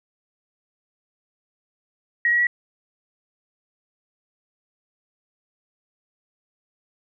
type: tone with pitch steps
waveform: sine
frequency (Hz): 1897 / 1914.6 / 1932.4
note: A#6 / A#6 / B6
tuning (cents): +30 / +46 / -38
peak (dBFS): -16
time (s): 2.25-2.469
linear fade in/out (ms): 2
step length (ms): 73
effects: none